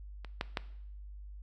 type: clicks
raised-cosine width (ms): 0.3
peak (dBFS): -29 / -16 / -15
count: 3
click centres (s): 0.247 / 0.411 / 0.572
effects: noise-tail reverb RT60 0.7 s tail -18 dB re dry + added 50 Hz sine -44 dBFS peak until 1.42 s